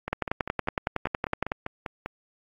two click trains, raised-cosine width 0.5 ms, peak -10 / -16 dBFS, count 16 / 11, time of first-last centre 0.13-1.519 / 0.08-2.06 s, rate 10.8 / 5.05 Hz, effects AAC 64 kbps

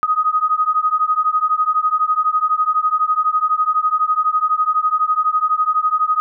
sine beating tone pair, 1246 / 1258 Hz, D#6 / D#6, +2 / +19 cents, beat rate 12 Hz, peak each -17 dBFS, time 0.03-6.2 s, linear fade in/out 0 ms, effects none

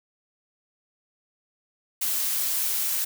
blue noise, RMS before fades -26 dBFS, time 2.01-3.05 s, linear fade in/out 10 ms, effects none

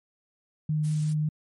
sine tone with vibrato, 153 Hz, D#3, 29 cents flat, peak -23 dBFS, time 0.69-1.29 s, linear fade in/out 5 ms, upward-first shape sine, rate 5.4 Hz, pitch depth 10 cents each way
blue noise, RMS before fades -43 dBFS, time 0.83-1.14 s, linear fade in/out 20 ms
effects MP3 48 kbps

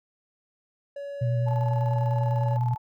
triangle tone, 565 Hz, C#5, 33 cents sharp, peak -31 dBFS, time 0.96-2.57 s, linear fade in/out 5 ms
sine tone with vibrato, 121.2 Hz, B2, 32 cents flat, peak -22 dBFS, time 1.21-2.75 s, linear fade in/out 10 ms, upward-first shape square, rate 10 Hz, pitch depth 17 cents each way
sine tone with tremolo, 868 Hz, A5, 24 cents flat, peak -29 dBFS, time 1.46-2.78 s, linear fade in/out 20 ms, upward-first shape square, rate 20 Hz, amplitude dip 65%
effects none

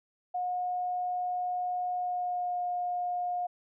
sine tone with pitch glide, 722 to 714.1 Hz, F#5 to F5, -43 to +38 cents, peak -29 dBFS, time 0.34-3.47 s, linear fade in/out 10 ms, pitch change -19 cents, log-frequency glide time 1.95-2.62 s, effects none

